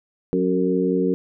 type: harmonic tone with a mistuned harmonic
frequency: 91.6 Hz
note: F#2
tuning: 17 cents flat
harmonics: 2 / 3 / 4 / 5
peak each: -23 / -23 / -23 / -23 dBFS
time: 0.33-1.14 s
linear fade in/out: 0 ms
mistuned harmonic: 4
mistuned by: +31 cents
effects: none